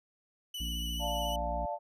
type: tone with vibrato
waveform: 40% pulse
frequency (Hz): 2960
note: F#7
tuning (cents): 0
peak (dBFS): -36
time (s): 0.54-1.36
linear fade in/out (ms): 5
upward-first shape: sine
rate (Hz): 14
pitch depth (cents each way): 20
type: harmonic tone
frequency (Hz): 58.27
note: A#1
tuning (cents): 0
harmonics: 1 / 3 / 4 / 5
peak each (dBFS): -35 / -45 / -47 / -49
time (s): 0.6-1.66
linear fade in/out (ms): 5
type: chord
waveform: sine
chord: D minor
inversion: none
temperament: equal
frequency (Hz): 587.3 / 698.5 / 880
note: D5 / F5 / A5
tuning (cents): 0 / 0 / 0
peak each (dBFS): -37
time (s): 0.99-1.79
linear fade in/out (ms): 50
effects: none